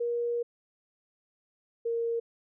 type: tone pair in turn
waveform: sine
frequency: 474.7 / 464.1 Hz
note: A#4 / A#4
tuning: +31 / -8 cents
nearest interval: unison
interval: 39 cents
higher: first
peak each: -27 dBFS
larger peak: neither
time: 0-0.43 / 1.85-2.2 s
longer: first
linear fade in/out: 10 ms
effects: none